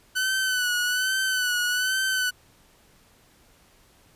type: tone with vibrato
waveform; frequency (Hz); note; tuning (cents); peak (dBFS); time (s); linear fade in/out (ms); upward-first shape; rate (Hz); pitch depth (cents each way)
sawtooth; 1500; F#6; +23; -19; 0.15-2.31; 20; sine; 1.2; 50
effects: pink hiss -58 dBFS RMS until 4.15 s + resampled to 32000 Hz